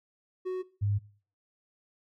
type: tone pair in turn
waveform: triangle / sine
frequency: 370 / 101.99 Hz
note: F#4 / G#2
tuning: 0 / -31 cents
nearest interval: octave + minor seventh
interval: 2231 cents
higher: first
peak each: -28 / -25 dBFS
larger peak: second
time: 0.45-0.63 / 0.81-0.99 s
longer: neither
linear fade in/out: 20 ms
effects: noise-tail reverb RT60 0.4 s tail -19 dB re dry